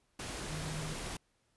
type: tone in noise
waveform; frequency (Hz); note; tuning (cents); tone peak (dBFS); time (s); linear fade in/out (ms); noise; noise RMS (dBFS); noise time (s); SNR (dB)
sine; 154.6; D#3; -11; -40; 0.5-0.94; 5; pink; -41; 0.19-1.17; -2
effects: pink hiss -75 dBFS RMS until 1.56 s + resampled to 24000 Hz